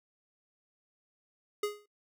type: tone with exponential decay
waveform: square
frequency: 415.3 Hz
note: G#4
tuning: in tune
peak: -28 dBFS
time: 1.63-1.86 s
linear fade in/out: 5 ms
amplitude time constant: 49 ms
effects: noise-tail reverb RT60 0.1 s tail -24 dB re dry